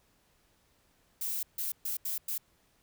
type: noise bursts at uneven times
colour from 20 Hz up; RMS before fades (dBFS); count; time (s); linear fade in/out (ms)
violet; -34; 5; 1.21-1.43 / 1.58-1.72 / 1.85-1.97 / 2.05-2.18 / 2.28-2.38; 5
effects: pink hiss -69 dBFS RMS until 2.82 s